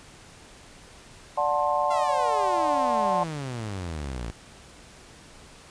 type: chord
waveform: sine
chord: D dominant seventh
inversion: none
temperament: just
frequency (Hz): 587.3 / 734.2 / 881 / 1057.2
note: D5 / F#5 / A5 / C6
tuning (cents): 0 / -14 / +2 / +18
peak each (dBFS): -27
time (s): 1.37-3.24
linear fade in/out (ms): 10
type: exponential sweep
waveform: sawtooth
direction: down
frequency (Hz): 698.5 to 53.8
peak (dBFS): -27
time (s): 1.9-4.31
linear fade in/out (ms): 10
effects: pink hiss -49 dBFS RMS until 5.7 s + resampled to 22050 Hz

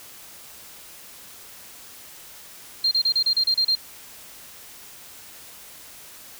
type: tone bursts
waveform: sine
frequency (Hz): 4190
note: C8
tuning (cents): +2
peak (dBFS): -17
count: 9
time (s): 2.84-3.753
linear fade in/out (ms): 5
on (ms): 73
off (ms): 32
effects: white hiss -44 dBFS RMS until 6.39 s

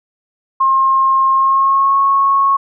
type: tone with pitch glide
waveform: sine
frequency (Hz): 1068 to 1098.7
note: C6 to C#6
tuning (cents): +35 to -16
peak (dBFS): -9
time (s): 0.6-2.57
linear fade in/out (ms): 10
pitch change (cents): +49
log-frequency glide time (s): 1.32-1.98
effects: none

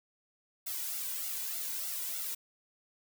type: noise with flanger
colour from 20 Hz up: blue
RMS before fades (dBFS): -37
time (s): 0.66-2.35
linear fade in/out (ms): 10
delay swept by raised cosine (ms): 1.4 to 2.08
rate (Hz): 3.3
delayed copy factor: +0.95
effects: none

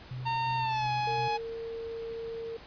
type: tone with tremolo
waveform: sine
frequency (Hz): 126.8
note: B2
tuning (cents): +46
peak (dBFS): -35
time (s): 0.11-1.28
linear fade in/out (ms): 0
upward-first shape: square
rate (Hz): 2.8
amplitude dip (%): 35
type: tone with pitch glide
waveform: 45% pulse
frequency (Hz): 915 to 839.1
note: A#5 to G#5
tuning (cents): -32 to +18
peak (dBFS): -28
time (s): 0.25-1.38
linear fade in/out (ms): 20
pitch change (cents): -150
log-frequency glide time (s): 0.57-0.9
type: tone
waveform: sine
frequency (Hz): 457.4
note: A#4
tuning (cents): -33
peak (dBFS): -35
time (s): 1.07-2.57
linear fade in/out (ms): 5
effects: pink hiss -50 dBFS RMS until 2.66 s + resampled to 11025 Hz

